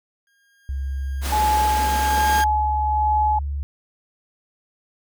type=tone with exponential growth; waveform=40% pulse; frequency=1619 Hz; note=G#6; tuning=45 cents flat; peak=-21 dBFS; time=0.27-2.44 s; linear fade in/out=1 ms; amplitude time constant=470 ms
type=tone with pitch glide; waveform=sine; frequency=67.7 to 71.02 Hz; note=C#2 to C#2; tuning=-40 to +43 cents; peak=-23 dBFS; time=0.69-3.63 s; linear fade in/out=0 ms; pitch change=+83 cents; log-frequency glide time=1.69-2.78 s
type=high-pass noise; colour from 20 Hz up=pink; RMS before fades=-29 dBFS; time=1.21-2.45 s; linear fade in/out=50 ms; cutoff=190 Hz; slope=24 dB/octave
type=tone with tremolo; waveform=sine; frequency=850 Hz; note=G#5; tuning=40 cents sharp; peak=-16 dBFS; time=1.32-3.39 s; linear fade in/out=5 ms; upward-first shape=sine; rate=1.2 Hz; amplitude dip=35%
effects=none